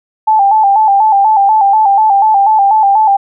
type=tone with vibrato; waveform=sine; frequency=830.6 Hz; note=G#5; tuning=in tune; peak=-5 dBFS; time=0.27-3.17 s; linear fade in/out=10 ms; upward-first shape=square; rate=4.1 Hz; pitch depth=80 cents each way; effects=none